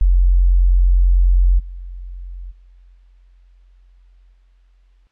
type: tone with level steps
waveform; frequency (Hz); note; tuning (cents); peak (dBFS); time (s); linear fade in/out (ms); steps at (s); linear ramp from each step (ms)
sine; 44.59; F1; +37; -9 / -28 / -43 / -46 / -50; 0.01-5.07; 0; 1.58 / 2.5 / 2.94 / 4.32; 20
effects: white hiss -65 dBFS RMS until 5.11 s + low-pass 3000 Hz 12 dB/octave